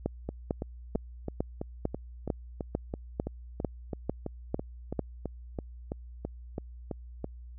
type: two click trains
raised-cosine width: 2 ms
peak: -20 / -15 dBFS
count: 22 / 12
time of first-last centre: 0.29-7.244 / 0.06-4.993 s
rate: 3.02 / 2.23 Hz
effects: added 60 Hz sine -43 dBFS peak until 7.58 s